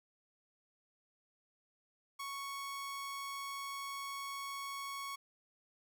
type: tone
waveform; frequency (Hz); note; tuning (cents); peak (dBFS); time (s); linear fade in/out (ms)
sawtooth; 1108.7; C#6; 0; -37; 2.19-5.16; 10
effects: none